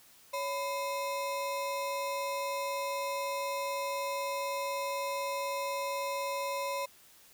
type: ring-modulated tone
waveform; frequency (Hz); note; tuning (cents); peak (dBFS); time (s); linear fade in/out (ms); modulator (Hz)
square; 780; G5; -9; -30; 0.33-6.86; 10; 222
effects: white hiss -59 dBFS RMS until 7.33 s